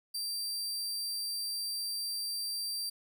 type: tone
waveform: sawtooth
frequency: 4699 Hz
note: D8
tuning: in tune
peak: -31 dBFS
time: 0.14-2.9 s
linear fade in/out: 10 ms
effects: none